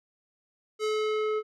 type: tone with low-pass filter sweep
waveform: square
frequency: 430 Hz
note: A4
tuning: 40 cents flat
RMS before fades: -28 dBFS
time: 0.79-1.43 s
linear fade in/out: 50 ms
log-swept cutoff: 7500 to 1400 Hz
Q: 0.89
effects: none